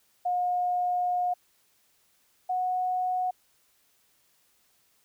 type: tone pair in turn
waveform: sine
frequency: 718 / 733.9 Hz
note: F5 / F#5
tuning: +48 / -14 cents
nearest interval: unison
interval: 38 cents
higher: second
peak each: -24 / -25 dBFS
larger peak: first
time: 0.25-1.34 / 2.49-3.31 s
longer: first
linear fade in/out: 10 ms
effects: white hiss -67 dBFS RMS until 5.04 s